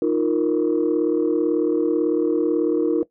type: chord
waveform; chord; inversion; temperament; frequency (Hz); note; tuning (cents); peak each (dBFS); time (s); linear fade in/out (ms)
sine; Eb suspended second; none; equal; 311.1 / 349.2 / 466.2; Eb4 / F4 / Bb4; 0 / 0 / 0; -20; 0.02-3.03; 2
effects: noise-tail reverb RT60 0.1 s tail -17 dB re dry + tanh soft clip ceiling -11 dBFS